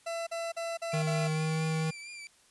40% pulse tone bursts, 670 Hz, E5, 28 cents sharp, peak -32 dBFS, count 5, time 0.06-1.278 s, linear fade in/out 10 ms, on 210 ms, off 42 ms
sawtooth tone with vibrato, 2361 Hz, D7, 9 cents sharp, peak -39 dBFS, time 0.92-2.27 s, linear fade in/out 0 ms, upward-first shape triangle, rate 4.4 Hz, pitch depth 46 cents each way
square tone with pitch glide, 155.56 to 159.01 Hz, D#3 to D#3, 0 to +38 cents, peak -29 dBFS, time 0.93-1.91 s, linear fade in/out 10 ms, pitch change +38 cents, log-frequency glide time 1.27-1.58 s
effects white hiss -63 dBFS RMS until 2.5 s + resampled to 24000 Hz

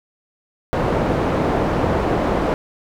white low-pass noise, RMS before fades -19 dBFS, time 0.73-2.54 s, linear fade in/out 0 ms, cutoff 650 Hz, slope 12 dB/octave, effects none

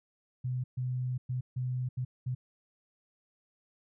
sine tone bursts at uneven times, 126.4 Hz, B2, 41 cents sharp, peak -30 dBFS, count 6, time 0.44-0.64 / 0.77-1.18 / 1.29-1.41 / 1.56-1.89 / 1.97-2.05 / 2.26-2.35 s, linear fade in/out 10 ms, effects none

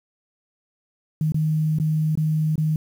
sine tone with dropouts, 155.56 Hz, D#3, in tune, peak -18 dBFS, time 1.21-2.76 s, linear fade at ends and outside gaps 2 ms, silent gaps 1.321-1.344 / 1.786-1.799 / 2.154-2.174 / 2.557-2.579 s, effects 8-bit

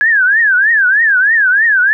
sine tone with vibrato, 1651 Hz, G#6, 11 cents flat, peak -7 dBFS, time 0.01-1.93 s, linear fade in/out 0 ms, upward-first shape triangle, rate 3.2 Hz, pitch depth 240 cents each way, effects none

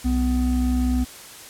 triangle tone pair together, 63.17 / 250.5 Hz, B1 / B3, +40 / +25 cents, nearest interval 2 octaves, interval 2385 cents, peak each -19 dBFS, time 0.04-1.05 s, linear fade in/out 20 ms, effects white hiss -41 dBFS RMS until 1.49 s + low-pass 12000 Hz 12 dB/octave

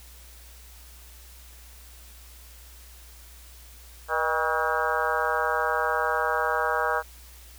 harmonic tone with a mistuned harmonic, 160 Hz, D#3, 49 cents sharp, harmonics 3 / 4 / 5 / 6 / 7 / 8 / 9 / 10, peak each -31 / -31 / -31 / -31 / -31 / -31 / -31 / -31 dBFS, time 4.08-7.03 s, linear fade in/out 50 ms, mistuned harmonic 4, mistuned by -66 cents, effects added 60 Hz sine -47 dBFS peak until 7.58 s + white hiss -51 dBFS RMS until 7.58 s

